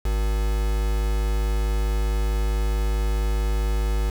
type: tone with quantisation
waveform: triangle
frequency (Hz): 52.3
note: G#1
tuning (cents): +13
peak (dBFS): -18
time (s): 0.05-4.1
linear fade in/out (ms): 5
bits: 5
effects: none